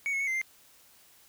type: tone with pitch steps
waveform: triangle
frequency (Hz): 2235 / 2185 / 2216 / 2077 / 2098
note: C#7 / C#7 / C#7 / C7 / C7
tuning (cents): +14 / -26 / -1 / -13 / +4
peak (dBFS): -26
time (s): 0.06-0.415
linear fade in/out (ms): 0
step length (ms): 71
effects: white hiss -59 dBFS RMS until 1.28 s